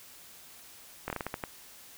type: slowing click train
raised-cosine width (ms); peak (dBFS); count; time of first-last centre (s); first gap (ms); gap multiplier
0.5; -18; 8; 1.08-1.438; 21; 1.29
effects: white hiss -52 dBFS RMS until 1.97 s